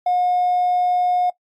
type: tone with hard clipping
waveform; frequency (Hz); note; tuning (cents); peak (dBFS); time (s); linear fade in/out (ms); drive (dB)
sine; 720; F#5; -47; -16; 0.06-1.3; 5; 1
effects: noise-tail reverb RT60 0.1 s tail -20 dB re dry + AAC 64 kbps